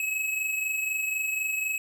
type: tone pair together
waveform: square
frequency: 2566 / 2590 Hz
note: E7 / E7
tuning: -47 / -31 cents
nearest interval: unison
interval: 16 cents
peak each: -28 / -36 dBFS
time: 0-1.78 s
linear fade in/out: 2 ms
effects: none